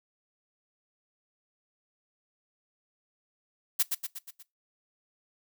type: noise with echo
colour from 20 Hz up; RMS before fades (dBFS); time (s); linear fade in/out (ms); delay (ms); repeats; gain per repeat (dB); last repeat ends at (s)
blue; -24; 3.79-3.83; 10; 120; 5; -5; 4.43
effects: noise-tail reverb RT60 0.2 s tail -21 dB re dry